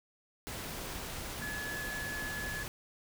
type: tone in noise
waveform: sine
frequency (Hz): 1705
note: G#6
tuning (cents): +45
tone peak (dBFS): -38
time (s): 1.42-2.63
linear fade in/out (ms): 0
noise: pink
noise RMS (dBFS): -41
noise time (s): 0.47-2.68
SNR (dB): 0
effects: none